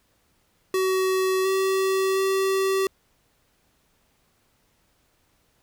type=tone with pitch steps; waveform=square; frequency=376.7 / 382.9 / 385.1 Hz; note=F#4 / G4 / G4; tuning=+31 / -41 / -31 cents; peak=-21 dBFS; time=0.74-2.87 s; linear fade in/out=2 ms; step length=710 ms; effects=pink hiss -66 dBFS RMS until 5.62 s